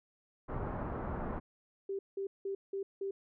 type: low-pass noise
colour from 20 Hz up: pink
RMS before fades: -38 dBFS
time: 0.48-1.4 s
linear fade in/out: 20 ms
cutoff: 1300 Hz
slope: 24 dB/octave
type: tone bursts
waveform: sine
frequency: 392 Hz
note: G4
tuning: in tune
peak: -34 dBFS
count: 5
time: 1.89-3.11 s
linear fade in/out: 5 ms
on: 100 ms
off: 180 ms
effects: none